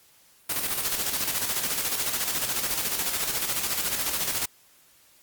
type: noise with tremolo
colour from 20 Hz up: white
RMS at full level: -26 dBFS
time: 0.49-4.46 s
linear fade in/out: 10 ms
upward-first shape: square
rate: 14 Hz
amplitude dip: 45%
effects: white hiss -58 dBFS RMS until 5.22 s + Opus 48 kbps